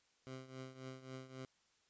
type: tone with tremolo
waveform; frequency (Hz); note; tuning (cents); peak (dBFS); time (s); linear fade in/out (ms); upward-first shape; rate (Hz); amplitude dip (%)
15% pulse; 130.81; C3; 0; -39; 0.27-1.45; 0; triangle; 3.7; 80
effects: white hiss -75 dBFS RMS until 1.89 s + resampled to 16000 Hz